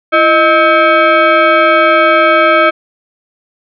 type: tone with frequency modulation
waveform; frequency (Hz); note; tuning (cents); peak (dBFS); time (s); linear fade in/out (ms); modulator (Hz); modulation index
sine; 335.8; E4; +32; -5; 0.12-2.71; 20; 958; 1.9
effects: none